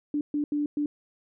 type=tone bursts at uneven times; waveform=sine; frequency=293.7 Hz; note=D4; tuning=in tune; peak=-24 dBFS; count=4; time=0.14-0.21 / 0.34-0.44 / 0.52-0.66 / 0.77-0.86 s; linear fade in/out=2 ms; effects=none